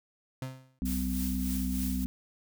35% pulse tone with exponential decay, 130.81 Hz, C3, in tune, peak -30 dBFS, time 0.42-0.79 s, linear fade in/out 2 ms, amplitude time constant 79 ms
harmonic tone, 64 Hz, C2, 38 cents flat, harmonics 1 / 3 / 4, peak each -33 / -33 / -33 dBFS, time 0.82-2.06 s, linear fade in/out 0 ms
blue noise with tremolo, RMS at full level -38 dBFS, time 0.85-2.05 s, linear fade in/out 10 ms, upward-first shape triangle, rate 3.3 Hz, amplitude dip 60%
effects none

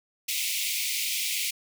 pink high-pass noise, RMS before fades -29 dBFS, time 0.28-1.51 s, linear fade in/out 10 ms, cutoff 2100 Hz, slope 96 dB/octave, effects none

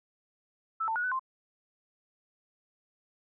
sine tone with pitch steps, 1317 / 893 / 1453 / 1498 / 1048 Hz, E6 / A5 / F#6 / F#6 / C6, -2 / +25 / -32 / +21 / +2 cents, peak -28 dBFS, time 0.8-1.195 s, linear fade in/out 10 ms, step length 79 ms, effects none

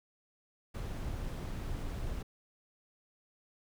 brown noise, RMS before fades -38 dBFS, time 0.74-2.23 s, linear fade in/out 10 ms, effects none

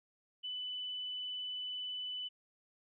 sine tone, 2994 Hz, F#7, 20 cents sharp, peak -38 dBFS, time 0.43-2.29 s, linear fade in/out 20 ms, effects none

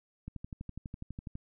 click train, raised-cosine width 5 ms, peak -28 dBFS, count 14, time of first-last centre 0.28-1.354 s, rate 12.1 Hz, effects none

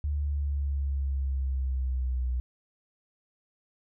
sine linear sweep, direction down, 73.42 to 61.74 Hz, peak -26 dBFS, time 0.04-2.4 s, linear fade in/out 0 ms, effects none

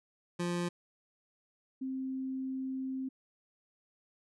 25% pulse / sine tone pair in turn, 174.61 / 263.1 Hz, F3 / C4, 0 / +10 cents, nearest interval perfect fifth, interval 710 cents, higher second, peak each -28 / -34 dBFS, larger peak first, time 0.39-0.69 / 1.81-3.09 s, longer second, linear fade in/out 10 ms, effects resampled to 24000 Hz

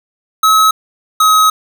square tone pair in turn, 1285 / 1271 Hz, E6 / D#6, -45 / +36 cents, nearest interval unison, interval 19 cents, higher first, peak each -7 dBFS, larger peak neither, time 0.43-0.71 / 1.2-1.5 s, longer second, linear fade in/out 5 ms, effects none

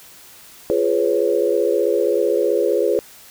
sine chord, C# dominant seventh, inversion first, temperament just, 346.5 / 415.8 / 498.9 / 554.4 Hz, E#4 / G#4 / B4 / C#5, -14 / +2 / +17 / 0 cents, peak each -22 / -19 / -20 / -22 dBFS, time 0.7-2.99 s, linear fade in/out 0 ms, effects white hiss -44 dBFS RMS until 3.3 s

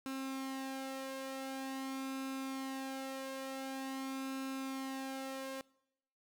sawtooth tone with flanger, 267 Hz, C4, 35 cents sharp, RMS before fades -42 dBFS, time 0.06-5.61 s, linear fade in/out 0 ms, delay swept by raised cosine 0.76 to 2.96 ms, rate 0.23 Hz, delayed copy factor +0.5, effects noise-tail reverb RT60 0.8 s tail -23 dB re dry

